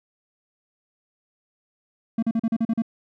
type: tone bursts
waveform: triangle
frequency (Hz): 226.8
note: A#3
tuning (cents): -47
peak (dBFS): -17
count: 8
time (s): 2.18-2.821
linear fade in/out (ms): 5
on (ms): 46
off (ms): 39
effects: none